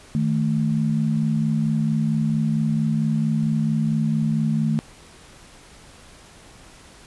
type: tone pair together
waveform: sine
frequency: 155.56 / 220 Hz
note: D#3 / A3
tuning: 0 / 0 cents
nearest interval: tritone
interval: 600 cents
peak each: -21 dBFS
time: 0.15-4.79 s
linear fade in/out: 0 ms
effects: pink hiss -47 dBFS RMS until 7.06 s + resampled to 24000 Hz